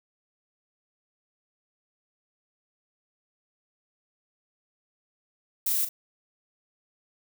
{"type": "noise with echo", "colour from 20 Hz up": "violet", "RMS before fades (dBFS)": -26, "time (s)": [5.66, 5.85], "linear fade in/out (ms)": 5, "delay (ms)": 40, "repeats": 1, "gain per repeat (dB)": -10, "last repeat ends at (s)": 5.89, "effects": []}